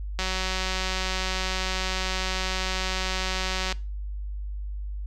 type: click train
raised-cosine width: 0.2 ms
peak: -11 dBFS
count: 662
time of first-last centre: 0.19-3.725 s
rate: 187 Hz
effects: noise-tail reverb RT60 0.3 s tail -20 dB re dry + added 50 Hz sine -30 dBFS peak until 5.06 s